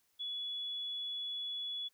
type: tone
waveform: sine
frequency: 3400 Hz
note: G#7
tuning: 40 cents sharp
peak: -37 dBFS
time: 0.19-1.89 s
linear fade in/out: 20 ms
effects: white hiss -75 dBFS RMS until 1.93 s